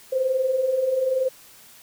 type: tone pair together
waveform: sine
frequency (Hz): 502.4 / 523.3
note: B4 / C5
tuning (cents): +30 / 0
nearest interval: minor second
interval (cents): 70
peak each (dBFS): -28 / -20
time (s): 0.12-1.29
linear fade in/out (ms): 10
effects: white hiss -49 dBFS RMS until 1.82 s